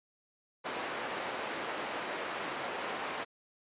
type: band-pass noise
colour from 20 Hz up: pink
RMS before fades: -38 dBFS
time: 0.64-3.25 s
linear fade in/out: 20 ms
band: 420 to 2500 Hz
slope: 12 dB/octave
effects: resampled to 8000 Hz